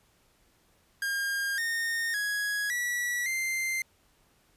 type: tone with pitch steps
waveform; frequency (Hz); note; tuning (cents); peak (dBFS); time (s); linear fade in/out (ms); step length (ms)
45% pulse; 1613 / 1837 / 1666 / 1943 / 2089; G6 / A#6 / G#6 / B6 / C7; +49 / -26 / +5 / -29 / -3; -28; 1.02-3.82; 2; 560
effects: pink hiss -66 dBFS RMS until 4.56 s + resampled to 32000 Hz